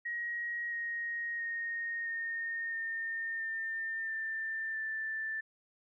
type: tone with pitch steps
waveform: sine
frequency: 1893 / 1874.5 / 1856.2 / 1838 / 1820.1 / 1802.3 / 1784.7 / 1767.3 Hz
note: A#6 / A#6 / A#6 / A#6 / A#6 / A6 / A6 / A6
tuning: +26 / +9 / -8 / -25 / -42 / +41 / +24 / +7 cents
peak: -34 dBFS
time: 0.05-5.41 s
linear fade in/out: 10 ms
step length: 670 ms
effects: none